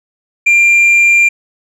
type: tone with tanh clipping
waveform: sine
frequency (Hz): 2384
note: D7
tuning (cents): +25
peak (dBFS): -6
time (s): 0.46-1.29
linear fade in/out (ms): 10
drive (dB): 3
effects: none